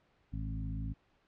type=harmonic tone with a mistuned harmonic; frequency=53.5 Hz; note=A1; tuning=48 cents flat; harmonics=1 / 2 / 3 / 4 / 5; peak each=-38 / -40 / -43 / -48 / -46 dBFS; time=0.32-0.94 s; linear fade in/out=20 ms; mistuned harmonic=2; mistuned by=+23 cents; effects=pink hiss -71 dBFS RMS until 1.27 s + low-pass 3000 Hz 12 dB/octave